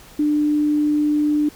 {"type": "tone", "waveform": "sine", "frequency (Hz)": 298, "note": "D4", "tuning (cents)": 25, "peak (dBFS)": -15, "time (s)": [0.19, 1.49], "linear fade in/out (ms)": 5, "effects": ["pink hiss -45 dBFS RMS until 1.55 s"]}